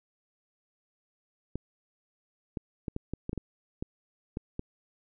clicks, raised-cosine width 3 ms, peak -20 dBFS, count 11, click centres 1.556 / 2.572 / 2.882 / 2.964 / 3.136 / 3.294 / 3.331 / 3.377 / 3.825 / 4.371 / 4.594 s, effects none

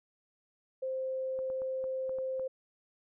sine tone, 523.3 Hz, C5, in tune, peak -32 dBFS, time 0.82-2.48 s, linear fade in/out 10 ms
clicks, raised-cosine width 1 ms, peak -36 dBFS, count 7, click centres 1.39 / 1.501 / 1.619 / 1.841 / 2.094 / 2.186 / 2.396 s
effects none

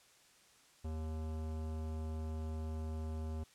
sine tone with hard clipping, 78.8 Hz, D#2, 23 cents sharp, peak -40 dBFS, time 0.84-3.44 s, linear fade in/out 10 ms, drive 18 dB, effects white hiss -65 dBFS RMS until 3.54 s + low-pass 9000 Hz 12 dB/octave

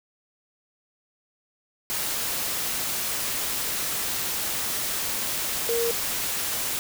sine tone in noise, 466.2 Hz, A#4, in tune, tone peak -23 dBFS, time 5.69-5.91 s, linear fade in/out 0 ms, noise white, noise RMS -28 dBFS, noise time 1.9-6.79 s, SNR +2 dB, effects none

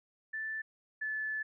sine tone pair in turn, 1760 / 1735.8 Hz, A6 / A6, 0 / -24 cents, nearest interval unison, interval 24 cents, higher first, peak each -35 / -33 dBFS, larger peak second, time 0.33-0.62 / 1.01-1.43 s, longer second, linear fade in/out 10 ms, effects none

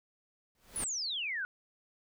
pink noise with exponential growth, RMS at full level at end -38 dBFS, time 0.55-0.84 s, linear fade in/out 1 ms, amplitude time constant 63 ms
sine exponential sweep, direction down, 10440 to 1433 Hz, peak -33 dBFS, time 0.76-1.45 s, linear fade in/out 0 ms
effects none

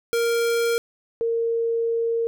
square / sine tone pair in turn, 466.2 / 460.8 Hz, A#4 / A#4, 0 / -20 cents, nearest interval unison, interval 20 cents, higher first, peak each -20 dBFS, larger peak neither, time 0.13-0.78 / 1.21-2.27 s, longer second, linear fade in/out 0 ms, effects none

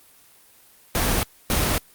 pink noise bursts at uneven times, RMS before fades -21 dBFS, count 2, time 0.95-1.23 / 1.5-1.78 s, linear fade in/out 0 ms, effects white hiss -53 dBFS RMS until 1.94 s + Opus 24 kbps

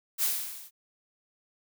blue noise with level ramp, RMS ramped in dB -23 to -50 dBFS, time 0.18-0.71 s, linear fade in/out 50 ms, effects none

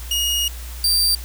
sawtooth tone pair in turn, 2872 / 4682 Hz, F7 / D8, +48 / -6 cents, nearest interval minor sixth, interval 846 cents, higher second, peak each -15 / -12 dBFS, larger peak second, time 0.11-0.48 / 0.84-1.15 s, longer first, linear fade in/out 2 ms, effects added 60 Hz sine -30 dBFS peak until 1.24 s + white hiss -39 dBFS RMS until 1.24 s

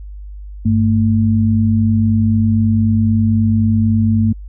sine tone pair together, 99.3 / 223.2 Hz, G2 / A3, +23 / +25 cents, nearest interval octave + major second, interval 1402 cents, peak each -13 dBFS, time 0.65-4.33 s, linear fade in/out 10 ms, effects added 50 Hz sine -28 dBFS peak until 4.48 s

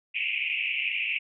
white band-pass noise, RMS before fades -29 dBFS, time 0.14-1.19 s, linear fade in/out 20 ms, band 2200 to 2800 Hz, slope 96 dB/octave, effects none

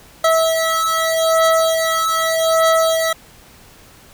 25% pulse beating tone pair, 650 / 650.82 Hz, E5 / E5, -24 / -22 cents, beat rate 0.82 Hz, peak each -13 dBFS, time 0.24-3.13 s, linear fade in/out 5 ms, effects pink hiss -45 dBFS RMS until 4.13 s

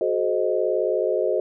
sine chord, F# diminished seventh, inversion none, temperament equal with one note detuned, 370 / 429.2 / 523.3 / 622.3 Hz, F#4 / A4 / C5 / Eb5, 0 / -43 / 0 / 0 cents, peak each -25 dBFS, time 0.01-1.4 s, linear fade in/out 2 ms, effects none

